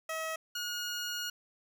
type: tone pair in turn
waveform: 15% pulse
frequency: 641 / 1439 Hz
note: E5 / F#6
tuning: -49 / -49 cents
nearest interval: octave + major second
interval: 1400 cents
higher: second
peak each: -28 / -28 dBFS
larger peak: neither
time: 0.09-0.36 / 0.55-1.3 s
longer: second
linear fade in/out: 5 ms
effects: none